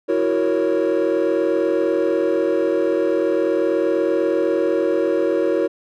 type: chord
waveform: triangle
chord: F# dominant seventh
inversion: third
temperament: equal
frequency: 329.6 / 370 / 466.2 / 554.4 Hz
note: E4 / F#4 / A#4 / C#5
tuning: 0 / 0 / 0 / 0 cents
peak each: -19 dBFS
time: 0.08-5.68 s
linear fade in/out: 20 ms
effects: tanh soft clip ceiling -9 dBFS